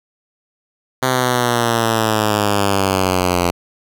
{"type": "exponential sweep", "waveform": "5% pulse", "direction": "down", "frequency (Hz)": [130.4, 86.9], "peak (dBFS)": -3, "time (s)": [1.02, 3.51], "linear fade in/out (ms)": 10, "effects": []}